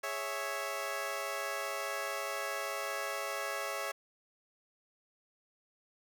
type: chord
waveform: 15% pulse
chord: C# minor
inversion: second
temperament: equal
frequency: 415.3 / 554.4 / 659.3 Hz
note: G#4 / C#5 / E5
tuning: 0 / 0 / 0 cents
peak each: -37 / -32 / -33 dBFS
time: 0.03-3.92 s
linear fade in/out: 10 ms
effects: none